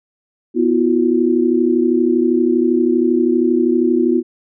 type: chord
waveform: sine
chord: B suspended fourth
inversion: none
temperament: equal with one note detuned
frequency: 246.9 / 329.6 / 362.2 Hz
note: B3 / E4 / F#4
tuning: 0 / 0 / -37 cents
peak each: -16 dBFS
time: 0.54-4.23 s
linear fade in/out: 50 ms
effects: none